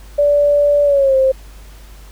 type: tone with pitch glide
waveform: sine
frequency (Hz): 580 to 528.8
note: D5 to C5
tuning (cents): -22 to +18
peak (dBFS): -9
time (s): 0.18-1.32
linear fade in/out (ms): 10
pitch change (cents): -160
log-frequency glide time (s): 0.84-1.16
effects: added 50 Hz sine -35 dBFS peak until 2.11 s + pink hiss -45 dBFS RMS until 2.11 s